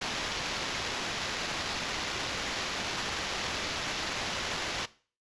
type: noise with sample-and-hold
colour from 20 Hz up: white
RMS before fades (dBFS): -34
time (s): 0.01-4.86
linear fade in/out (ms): 10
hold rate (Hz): 8820
effects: noise-tail reverb RT60 0.4 s tail -18 dB re dry + resampled to 22050 Hz